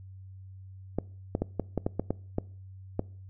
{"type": "clicks", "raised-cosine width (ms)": 2, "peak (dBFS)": -14, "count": 10, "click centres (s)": [0.986, 1.351, 1.42, 1.597, 1.777, 1.865, 1.996, 2.106, 2.384, 2.994], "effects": ["noise-tail reverb RT60 0.5 s tail -23 dB re dry", "added 95 Hz sine -44 dBFS peak until 3.29 s"]}